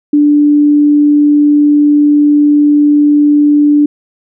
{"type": "tone", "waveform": "sine", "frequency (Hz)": 293.7, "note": "D4", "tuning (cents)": 0, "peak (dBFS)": -4, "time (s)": [0.13, 3.86], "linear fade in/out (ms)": 5, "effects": []}